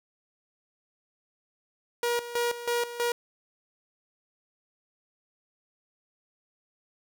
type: tone with tremolo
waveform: sawtooth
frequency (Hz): 477.1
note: A#4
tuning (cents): +40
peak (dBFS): -21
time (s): 2.03-3.12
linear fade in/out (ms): 2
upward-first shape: square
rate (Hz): 3.1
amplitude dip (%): 75
effects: none